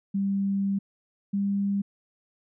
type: tone pair in turn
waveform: sine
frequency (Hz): 197.2 / 199.49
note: G3 / G3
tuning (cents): +11 / +31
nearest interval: unison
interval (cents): 20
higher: second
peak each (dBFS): -23 / -23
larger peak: neither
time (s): 0.14-0.79 / 1.33-1.82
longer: first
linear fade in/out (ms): 10
effects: none